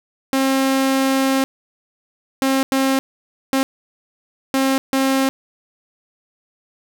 sawtooth tone bursts at uneven times, 267.7 Hz, C4, 40 cents sharp, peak -11 dBFS, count 6, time 0.33-1.44 / 2.42-2.63 / 2.72-2.99 / 3.53-3.63 / 4.54-4.78 / 4.93-5.29 s, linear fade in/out 0 ms, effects none

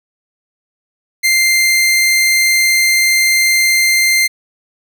sawtooth tone, 2093 Hz, C7, in tune, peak -6 dBFS, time 1.23-4.28 s, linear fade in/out 20 ms, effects none

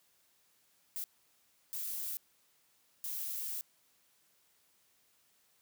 violet noise bursts at uneven times, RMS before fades -39 dBFS, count 3, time 0.96-1.04 / 1.73-2.17 / 3.04-3.61 s, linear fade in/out 0 ms, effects white hiss -71 dBFS RMS until 5.61 s + high-pass 60 Hz 12 dB/octave

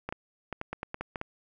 clicks, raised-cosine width 0.5 ms, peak -19 dBFS, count 10, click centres 0.09 / 0.125 / 0.527 / 0.614 / 0.73 / 0.831 / 0.944 / 1.01 / 1.158 / 1.214 s, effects none

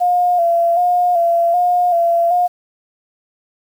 sine tone with vibrato, 697 Hz, F5, 4 cents flat, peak -11 dBFS, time 0-2.48 s, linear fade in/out 20 ms, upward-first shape square, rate 1.3 Hz, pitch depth 40 cents each way, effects 7-bit

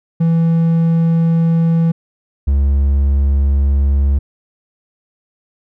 triangle tone pair in turn, 165.4 / 69.54 Hz, E3 / C#2, +6 / +6 cents, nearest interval octave + minor third, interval 1500 cents, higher first, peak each -8 dBFS, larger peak neither, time 0.2-1.92 / 2.47-4.19 s, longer neither, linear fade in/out 10 ms, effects none

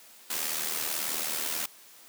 white noise with amplitude modulation, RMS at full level -29 dBFS, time 0.3-1.66 s, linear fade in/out 5 ms, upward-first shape sine, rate 78.5 Hz, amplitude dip 60%, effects white hiss -53 dBFS RMS until 2.08 s + high-pass 200 Hz 12 dB/octave

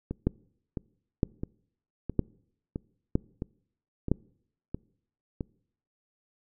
two click trains, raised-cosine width 3 ms, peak -10 / -19 dBFS, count 5 / 9, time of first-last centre 0.27-4.116 / 0.11-5.408 s, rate 1.04 / 1.51 Hz, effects noise-tail reverb RT60 0.7 s tail -25 dB re dry

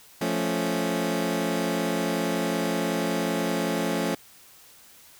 20% pulse chord, F augmented, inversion none, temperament equal, 174.61 / 220 / 277.2 Hz, F3 / A3 / C#4, 0 / 0 / 0 cents, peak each -24 dBFS, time 0.21-4.15 s, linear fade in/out 5 ms, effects white hiss -52 dBFS RMS until 5.19 s

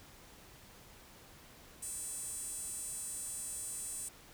square tone with high-pass filter, 370 Hz, F#4, in tune, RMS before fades -42 dBFS, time 1.82-4.09 s, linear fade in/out 10 ms, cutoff 8500 Hz, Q 6, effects pink hiss -57 dBFS RMS until 4.33 s

